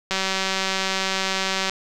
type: click train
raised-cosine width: 0.2 ms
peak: -6 dBFS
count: 304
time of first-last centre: 0.11-1.696 s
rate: 191 Hz
effects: none